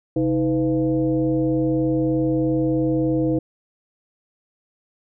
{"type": "tone with frequency modulation", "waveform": "sine", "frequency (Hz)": 317.6, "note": "D#4", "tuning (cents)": 36, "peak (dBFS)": -17, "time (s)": [0.16, 3.39], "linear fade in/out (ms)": 5, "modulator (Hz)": 184, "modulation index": 0.98, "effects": []}